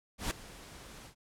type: noise with ADSR envelope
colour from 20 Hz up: pink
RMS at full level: -32 dBFS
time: 0.18-1.15 s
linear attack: 130 ms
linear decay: 3 ms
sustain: -18 dB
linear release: 92 ms
effects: low-pass 11000 Hz 12 dB/octave